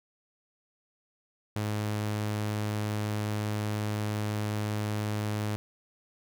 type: tone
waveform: sawtooth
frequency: 105.6 Hz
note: G#2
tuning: 29 cents sharp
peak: -25 dBFS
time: 1.56-5.56 s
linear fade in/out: 0 ms
effects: none